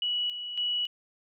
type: tone with tremolo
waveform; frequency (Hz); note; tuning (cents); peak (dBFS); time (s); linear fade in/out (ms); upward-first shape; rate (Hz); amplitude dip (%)
sine; 2935; F#7; -15; -26; 0.02-0.87; 2; square; 1.8; 60
effects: none